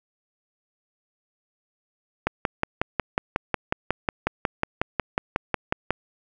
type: click train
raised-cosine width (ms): 0.5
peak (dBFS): -6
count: 21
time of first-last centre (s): 2.27-5.906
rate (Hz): 5.5
effects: none